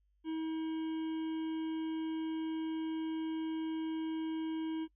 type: harmonic tone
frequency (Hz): 319.7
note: D#4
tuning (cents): +47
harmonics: 1 / 3 / 5 / 7 / 9 / 10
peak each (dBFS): -34 / -50 / -59 / -59 / -58 / -56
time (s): 0.24-4.88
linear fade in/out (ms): 50
effects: noise-tail reverb RT60 0.1 s tail -21 dB re dry + added 50 Hz sine -70 dBFS peak until 4.95 s